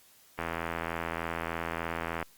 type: click train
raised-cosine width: 0.5 ms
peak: -17 dBFS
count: 154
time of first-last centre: 0.39-2.227 s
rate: 83.3 Hz
effects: white hiss -60 dBFS RMS until 2.37 s + Opus 48 kbps